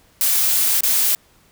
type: noise with dropouts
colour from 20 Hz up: blue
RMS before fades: -17 dBFS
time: 0.21-1.15 s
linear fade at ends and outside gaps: 0 ms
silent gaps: 0.807-0.834 s
effects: pink hiss -55 dBFS RMS until 1.51 s